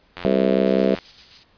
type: click train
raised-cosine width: 0.3 ms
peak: -16 dBFS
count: 73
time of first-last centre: 0.17-0.987 s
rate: 88.1 Hz
type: harmonic tone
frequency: 65.41 Hz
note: C2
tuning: in tune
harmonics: 3 / 4 / 5 / 6 / 7 / 8 / 9 / 10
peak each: -21 / -25 / -27 / -23 / -23 / -23 / -30 / -25 dBFS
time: 0.25-0.95 s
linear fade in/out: 0 ms
type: noise with tremolo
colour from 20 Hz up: violet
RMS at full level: -30 dBFS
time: 0.66-1.44 s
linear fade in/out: 10 ms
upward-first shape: square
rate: 7.7 Hz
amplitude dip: 40%
effects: pink hiss -58 dBFS RMS until 1.57 s + resampled to 11025 Hz